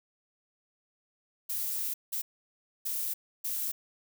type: noise bursts at uneven times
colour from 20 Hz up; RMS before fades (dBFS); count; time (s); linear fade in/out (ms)
violet; -33; 4; 1.49-1.94 / 2.12-2.22 / 2.85-3.14 / 3.44-3.72; 10
effects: none